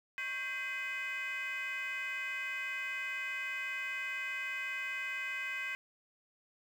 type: tone with frequency modulation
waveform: sine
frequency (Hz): 2046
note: C7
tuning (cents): -39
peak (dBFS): -34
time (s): 0.18-5.75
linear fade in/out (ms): 0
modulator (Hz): 473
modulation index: 1.3
effects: tanh soft clip ceiling -32 dBFS + 10-bit